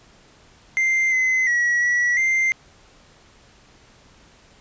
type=tone with pitch steps; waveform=triangle; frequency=2090 / 2046 / 1923 / 1939 / 2091 Hz; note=C7 / C7 / B6 / B6 / C7; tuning=-2 / -39 / -47 / -32 / -2 cents; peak=-15 dBFS; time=0.77-2.52 s; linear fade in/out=0 ms; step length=350 ms; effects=pink hiss -52 dBFS RMS until 4.6 s + resampled to 16000 Hz